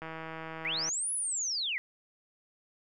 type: click train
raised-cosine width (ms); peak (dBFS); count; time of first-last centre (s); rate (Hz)
0.5; -26; 141; 0.02-0.89; 161
type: linear two-way sweep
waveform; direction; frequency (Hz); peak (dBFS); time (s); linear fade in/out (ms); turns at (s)
sine; up then down; 1900 to 10548 to 1900; -30; 0.65-1.78; 0; 1.13
effects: none